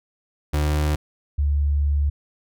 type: tone pair in turn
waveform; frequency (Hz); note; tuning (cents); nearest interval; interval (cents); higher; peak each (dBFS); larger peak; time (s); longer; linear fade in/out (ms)
35% pulse / sine; 74.9 / 72.13; D2 / D2; +35 / -31; minor second; 66; first; -17; neither; 0.53-0.96 / 1.38-2.1; second; 10
effects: none